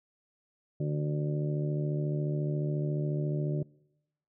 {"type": "harmonic tone", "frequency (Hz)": 74.2, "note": "D2", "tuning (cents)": 18, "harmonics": [2, 3, 4, 5, 6, 7, 8], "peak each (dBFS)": [-29, -44, -40, -37, -50, -50, -42], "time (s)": [0.8, 3.63], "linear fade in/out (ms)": 5, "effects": ["noise-tail reverb RT60 0.9 s tail -25 dB re dry"]}